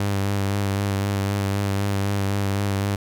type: tone with vibrato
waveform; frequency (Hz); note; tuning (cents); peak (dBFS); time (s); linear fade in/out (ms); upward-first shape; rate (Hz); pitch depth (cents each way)
sawtooth; 99.5; G2; +26; -17; 0-2.96; 5; sine; 3.9; 26
effects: none